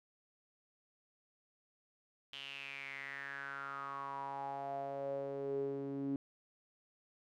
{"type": "tone with band-pass filter sweep", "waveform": "sawtooth", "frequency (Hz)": 138.59, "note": "C#3", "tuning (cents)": 0, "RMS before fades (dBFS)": -42, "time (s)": [2.33, 6.16], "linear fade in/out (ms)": 2, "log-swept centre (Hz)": [3100, 290], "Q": 7.3, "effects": []}